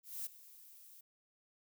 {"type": "noise with ADSR envelope", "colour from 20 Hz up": "violet", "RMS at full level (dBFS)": -40, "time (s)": [0.03, 1.01], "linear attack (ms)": 230, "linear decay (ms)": 12, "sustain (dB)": -18, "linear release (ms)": 7, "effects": []}